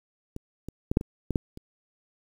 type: clicks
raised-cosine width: 3 ms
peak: -23 / -23 / -12 / -6 / -20 / -16 / -10 / -28 dBFS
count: 8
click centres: 0.364 / 0.686 / 0.915 / 0.971 / 1.011 / 1.307 / 1.358 / 1.574 s
effects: 8-bit